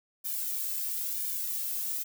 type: noise with flanger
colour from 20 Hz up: violet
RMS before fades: -33 dBFS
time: 0.24-2.04 s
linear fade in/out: 20 ms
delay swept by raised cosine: 1.5 to 2.11 ms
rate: 1 Hz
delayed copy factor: -0.95
effects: none